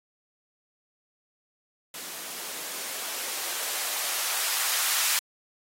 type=noise with band-pass filter sweep; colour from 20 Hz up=violet; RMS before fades=-31 dBFS; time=1.94-5.19 s; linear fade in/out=2 ms; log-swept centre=220 to 1200 Hz; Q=0.87; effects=AAC 48 kbps